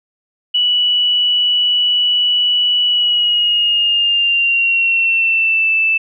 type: tone with pitch glide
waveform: sine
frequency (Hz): 2948 to 2642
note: F#7 to E7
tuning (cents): -7 to +3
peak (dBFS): -11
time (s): 0.54-5.98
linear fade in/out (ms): 10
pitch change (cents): -190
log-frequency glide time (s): 2.85-5.71
effects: none